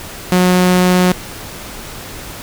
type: tone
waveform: sawtooth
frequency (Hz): 181.5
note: F#3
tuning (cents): -33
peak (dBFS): -5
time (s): 0.32-1.12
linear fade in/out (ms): 0
effects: pink hiss -30 dBFS RMS until 2.42 s